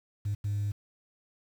sine tone bursts at uneven times, 102.5 Hz, G#2, 22 cents flat, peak -26 dBFS, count 2, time 0.25-0.35 / 0.44-0.72 s, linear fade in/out 10 ms, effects tanh soft clip ceiling -26 dBFS + 9-bit

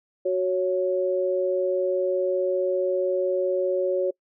sine tone pair together, 370.4 / 555 Hz, F#4 / C#5, +2 / +2 cents, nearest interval perfect fifth, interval 700 cents, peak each -24 / -23 dBFS, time 0.25-4.11 s, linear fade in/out 10 ms, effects noise-tail reverb RT60 0.1 s tail -24 dB re dry

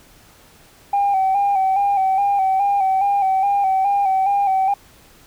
sine tone with vibrato, 784 Hz, G5, in tune, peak -13 dBFS, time 0.93-4.74 s, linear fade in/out 5 ms, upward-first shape square, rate 2.4 Hz, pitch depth 44 cents each way, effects tanh soft clip ceiling -11 dBFS + pink hiss -49 dBFS RMS until 5.26 s

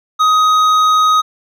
sine tone with hard clipping, 1256 Hz, D#6, 16 cents sharp, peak -10 dBFS, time 0.19-1.22 s, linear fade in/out 20 ms, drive 8 dB, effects none

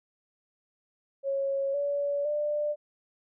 sine tone with pitch steps, 549 / 571 / 593.9 Hz, C#5 / D5 / D5, -17 / -49 / +19 cents, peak -26 dBFS, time 1.23-2.76 s, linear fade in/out 50 ms, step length 510 ms, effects none

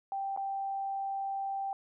sine tone with dropouts, 784 Hz, G5, in tune, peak -32 dBFS, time 0.12-1.73 s, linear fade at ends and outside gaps 1 ms, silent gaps 0.364-0.374 s, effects none

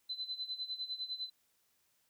sine tone with tremolo, 4032 Hz, B7, 35 cents sharp, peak -35 dBFS, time 0.09-1.3 s, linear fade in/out 10 ms, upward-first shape sine, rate 9.9 Hz, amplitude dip 80%, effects white hiss -75 dBFS RMS until 2.09 s

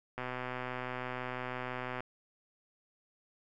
click train, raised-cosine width 0.5 ms, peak -23 dBFS, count 231, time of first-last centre 0.18-2.005 s, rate 126 Hz, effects none

